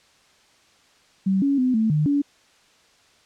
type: tone with pitch steps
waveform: sine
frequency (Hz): 192.1 / 279.1 / 254.3 / 220.7 / 151.3 / 285.5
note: G3 / C#4 / C4 / A3 / D#3 / D4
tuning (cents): -35 / +12 / -49 / +5 / -48 / -49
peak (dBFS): -17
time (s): 1.26-2.22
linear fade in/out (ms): 10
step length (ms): 160
effects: white hiss -57 dBFS RMS until 3.25 s + low-pass 6000 Hz 12 dB/octave